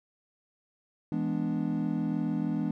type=chord; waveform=triangle; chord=E dominant seventh; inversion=none; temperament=equal; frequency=164.81 / 207.7 / 246.9 / 293.7 Hz; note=E3 / G#3 / B3 / D4; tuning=0 / 0 / 0 / 0 cents; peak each=-31 dBFS; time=1.12-2.71 s; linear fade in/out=2 ms; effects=none